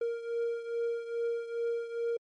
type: beating tone pair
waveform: triangle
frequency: 466.2 / 468.6 Hz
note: A#4 / A#4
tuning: 0 / +9 cents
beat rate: 2.4 Hz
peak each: -30 / -35 dBFS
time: 0.01-2.17 s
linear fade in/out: 5 ms
effects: MP3 48 kbps